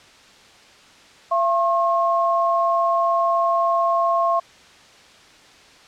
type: tone pair together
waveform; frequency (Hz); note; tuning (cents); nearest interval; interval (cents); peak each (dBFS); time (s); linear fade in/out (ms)
sine; 679 / 1077.8; F5 / C#6; -49 / -49; minor sixth; 800; -19; 1.31-4.4; 10
effects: white hiss -48 dBFS RMS until 5.87 s + low-pass 5000 Hz 12 dB/octave